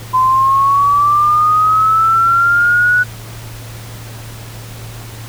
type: linear sweep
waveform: sine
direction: up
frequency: 1019 to 1480 Hz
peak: -8 dBFS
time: 0.13-3.04 s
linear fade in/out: 20 ms
effects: added 113 Hz sine -29 dBFS peak until 5.28 s + pink hiss -34 dBFS RMS until 5.28 s